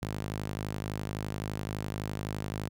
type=tone with high-pass filter; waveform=sawtooth; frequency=51.8 Hz; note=G#1; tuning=4 cents flat; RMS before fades=-36 dBFS; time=0.02-2.69 s; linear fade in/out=5 ms; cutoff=110 Hz; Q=1.1; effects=none